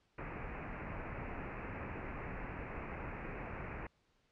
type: low-pass noise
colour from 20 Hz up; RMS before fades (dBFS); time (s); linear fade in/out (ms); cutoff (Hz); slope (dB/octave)
pink; -44; 0.18-3.87; 5; 2600; 96
effects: pink hiss -75 dBFS RMS until 4.31 s + low-pass 5000 Hz 12 dB/octave